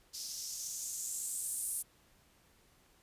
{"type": "noise with band-pass filter sweep", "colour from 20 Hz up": "violet", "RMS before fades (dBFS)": -40, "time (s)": [0.13, 1.83], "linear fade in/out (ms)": 20, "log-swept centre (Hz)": [5000, 9800], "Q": 3.5, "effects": ["pink hiss -67 dBFS RMS until 3.02 s", "resampled to 32000 Hz"]}